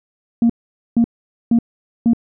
sine tone bursts, 233.1 Hz, A#3, in tune, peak -8 dBFS, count 4, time 0.42-2.134 s, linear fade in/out 2 ms, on 76 ms, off 470 ms, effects tanh soft clip ceiling -7 dBFS

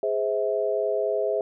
sine chord, Ab augmented, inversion none, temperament just, 415.3 / 519.1 / 648.9 Hz, Ab4 / C5 / E5, 0 / -14 / -27 cents, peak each -26 / -28 / -26 dBFS, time 0.03-1.41 s, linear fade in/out 2 ms, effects none

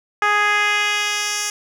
10% pulse tone with band-pass filter sweep, 415.3 Hz, G#4, in tune, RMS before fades -19 dBFS, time 0.22-1.5 s, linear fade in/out 2 ms, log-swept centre 1300 to 6600 Hz, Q 1.2, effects none

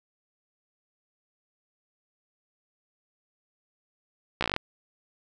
slowing click train, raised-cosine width 0.3 ms, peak -10 dBFS, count 9, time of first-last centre 4.41-4.564 s, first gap 15 ms, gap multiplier 1.07, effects none

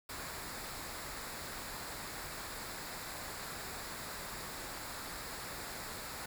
pink noise with comb filter, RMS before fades -44 dBFS, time 0.09-6.26 s, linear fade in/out 5 ms, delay 0.33 ms, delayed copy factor -0.5, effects none

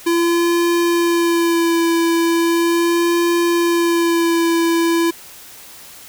square tone with vibrato, 338.5 Hz, E4, 46 cents sharp, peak -14 dBFS, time 0.06-5.11 s, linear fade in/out 10 ms, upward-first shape sine, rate 0.38 Hz, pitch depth 22 cents each way, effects white hiss -39 dBFS RMS until 6.08 s

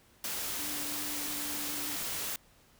sine tone in noise, 293.7 Hz, D4, in tune, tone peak -44 dBFS, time 0.59-1.96 s, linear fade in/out 2 ms, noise white, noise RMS -36 dBFS, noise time 0.24-2.36 s, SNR -11 dB, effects pink hiss -63 dBFS RMS until 2.79 s

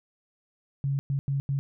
sine tone bursts at uneven times, 138.59 Hz, C#3, in tune, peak -24 dBFS, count 4, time 0.84-0.99 / 1.1-1.19 / 1.28-1.4 / 1.49-1.59 s, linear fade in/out 0 ms, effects none

